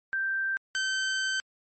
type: tone pair in turn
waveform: sine / sawtooth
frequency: 1568 / 1544.6 Hz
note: G6 / G6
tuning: 0 / -26 cents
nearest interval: unison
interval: 26 cents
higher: first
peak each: -26 / -23 dBFS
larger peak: second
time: 0.13-0.57 / 0.75-1.4 s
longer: second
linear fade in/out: 0 ms
effects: MP3 32 kbps